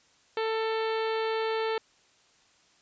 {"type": "harmonic tone", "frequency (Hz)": 444.3, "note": "A4", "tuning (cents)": 17, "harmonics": [1, 2, 3, 4, 5, 6, 7, 8, 9, 10], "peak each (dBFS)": [-28, -34, -38, -40, -42, -44, -45, -46, -47, -48], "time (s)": [0.37, 1.78], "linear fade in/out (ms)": 2, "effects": ["white hiss -63 dBFS RMS until 2.81 s", "resampled to 16000 Hz"]}